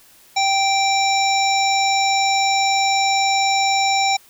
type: harmonic tone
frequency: 782 Hz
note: G5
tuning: 4 cents flat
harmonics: 1 / 3 / 5 / 7 / 9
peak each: -17 / -22 / -24 / -25 / -27 dBFS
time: 0.36-4.17 s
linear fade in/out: 10 ms
effects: white hiss -50 dBFS RMS until 4.29 s